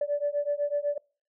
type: beating tone pair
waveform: sine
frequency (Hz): 577 / 585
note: D5 / D5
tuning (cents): -31 / -7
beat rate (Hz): 8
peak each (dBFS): -28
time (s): 0.01-0.98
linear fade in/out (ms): 5
effects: noise-tail reverb RT60 0.4 s tail -26 dB re dry + tanh soft clip ceiling -18 dBFS